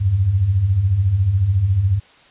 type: beating tone pair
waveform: sine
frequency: 84.7 / 98.7 Hz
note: E2 / G2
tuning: +48 / +12 cents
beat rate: 14 Hz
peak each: -22 / -14 dBFS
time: 0-2 s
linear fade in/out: 20 ms
effects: white hiss -49 dBFS RMS until 2.3 s + resampled to 8000 Hz